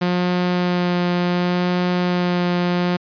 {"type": "tone with vibrato", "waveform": "sawtooth", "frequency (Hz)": 177.9, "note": "F3", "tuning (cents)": 32, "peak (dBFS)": -13, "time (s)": [0.01, 2.97], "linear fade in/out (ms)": 10, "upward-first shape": "sine", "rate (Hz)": 0.68, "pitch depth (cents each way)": 12, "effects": ["resampled to 11025 Hz"]}